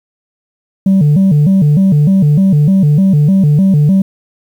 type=tone with vibrato; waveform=sine; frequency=168.8 Hz; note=E3; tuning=41 cents sharp; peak=-3 dBFS; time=0.86-4.02 s; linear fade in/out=5 ms; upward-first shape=square; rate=3.3 Hz; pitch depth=230 cents each way; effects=tanh soft clip ceiling -4 dBFS + 7-bit